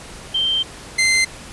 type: tone pair in turn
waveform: sine / sawtooth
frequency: 3136 / 2077 Hz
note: G7 / C7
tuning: 0 / -13 cents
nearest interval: perfect fifth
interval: 713 cents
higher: first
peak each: -16 / -10 dBFS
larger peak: second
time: 0.34-0.63 / 0.98-1.25 s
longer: first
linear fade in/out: 10 ms
effects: pink hiss -37 dBFS RMS until 1.52 s + resampled to 24000 Hz